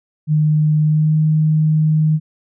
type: tone with pitch glide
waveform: sine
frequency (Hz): 152.9 to 155.3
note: D#3 to D#3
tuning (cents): -30 to -3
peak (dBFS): -11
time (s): 0.27-2.2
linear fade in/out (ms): 50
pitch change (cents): +27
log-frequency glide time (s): 0.82-1.15
effects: none